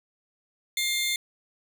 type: tone pair together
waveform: sawtooth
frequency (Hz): 2117 / 3560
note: C7 / A7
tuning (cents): +20 / +20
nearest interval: major sixth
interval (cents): 900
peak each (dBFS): -24 / -25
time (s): 0.77-1.16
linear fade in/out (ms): 2
effects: none